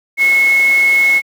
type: tone in noise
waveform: sine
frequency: 2182 Hz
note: C#7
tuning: 28 cents flat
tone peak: -8 dBFS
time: 0.17-1.22 s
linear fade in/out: 50 ms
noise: pink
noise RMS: -26 dBFS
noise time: 0.17-1.22 s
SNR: +15 dB
effects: high-pass 400 Hz 12 dB/octave